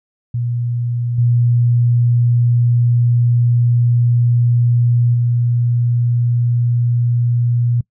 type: tone with level steps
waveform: sine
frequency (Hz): 120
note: B2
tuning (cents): -49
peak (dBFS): -16 / -10 / -12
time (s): 0.34-7.81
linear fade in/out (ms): 5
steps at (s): 1.18 / 5.14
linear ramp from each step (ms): 5
effects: noise-tail reverb RT60 0.1 s tail -24 dB re dry